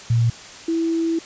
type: tone pair in turn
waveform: sine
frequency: 116.54 / 329.6 Hz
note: A#2 / E4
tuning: 0 / 0 cents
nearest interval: octave + tritone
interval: 1800 cents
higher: second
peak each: -14 / -18 dBFS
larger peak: first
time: 0.1-0.3 / 0.68-1.19 s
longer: second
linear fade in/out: 5 ms
effects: white hiss -39 dBFS RMS until 1.25 s + resampled to 16000 Hz